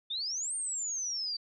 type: exponential two-way sweep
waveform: sine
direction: up then down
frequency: 3506 to 8910 to 4600 Hz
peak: -32 dBFS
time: 0.1-1.37 s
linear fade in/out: 10 ms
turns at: 0.55 s
effects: none